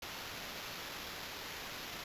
white noise with sample-and-hold, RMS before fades -45 dBFS, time 0.02-2.04 s, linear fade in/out 5 ms, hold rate 8820 Hz, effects resampled to 32000 Hz

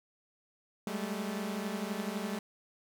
sawtooth tone cluster, 194.3 / 206.7 / 218.2 Hz, G3 / G#3 / A3, -15 / -8 / -14 cents, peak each -34 / -37 / -34 dBFS, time 0.87-2.39 s, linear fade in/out 2 ms, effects none

